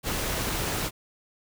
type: noise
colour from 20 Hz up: pink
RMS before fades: -29 dBFS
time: 0.03-0.91 s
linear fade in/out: 50 ms
effects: none